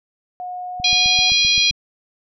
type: tone with pitch glide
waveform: sine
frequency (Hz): 724 to 742.2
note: F#5 to F#5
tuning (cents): -38 to +5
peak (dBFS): -26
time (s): 0.4-1.3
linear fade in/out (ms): 0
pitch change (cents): +43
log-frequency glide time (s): 0.68-1.19
type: click train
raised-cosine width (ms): 5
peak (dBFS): -21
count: 8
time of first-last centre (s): 0.8-1.709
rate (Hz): 7.7
type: harmonic tone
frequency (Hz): 818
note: G#5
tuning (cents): -26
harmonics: 3 / 4 / 5 / 6 / 7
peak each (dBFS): -19 / -18 / -17 / -25 / -25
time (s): 0.84-1.71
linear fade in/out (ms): 5
effects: none